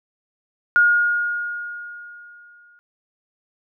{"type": "tone with exponential decay", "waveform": "sine", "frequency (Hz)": 1430, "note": "F6", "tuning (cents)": 41, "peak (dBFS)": -10, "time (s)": [0.76, 2.79], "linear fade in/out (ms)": 0, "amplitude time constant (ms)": 440, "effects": []}